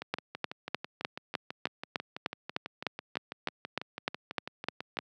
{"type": "two click trains", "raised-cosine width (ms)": 0.3, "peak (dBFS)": [-13, -21], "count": [17, 31], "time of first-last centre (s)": [[0.14, 4.988], [0.02, 4.97]], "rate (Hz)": [3.3, 6.06], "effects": ["high-pass 150 Hz 12 dB/octave"]}